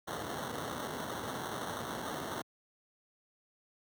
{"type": "noise with sample-and-hold", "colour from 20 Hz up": "violet", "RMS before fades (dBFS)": -39, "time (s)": [0.07, 2.42], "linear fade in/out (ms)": 10, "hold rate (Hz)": 2450, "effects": ["high-pass 100 Hz 12 dB/octave"]}